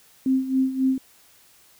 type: tone with tremolo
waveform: sine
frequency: 263 Hz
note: C4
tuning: 9 cents sharp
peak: -16 dBFS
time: 0.26-0.98 s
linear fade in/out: 2 ms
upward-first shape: sine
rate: 3.7 Hz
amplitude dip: 75%
effects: white hiss -55 dBFS RMS until 1.79 s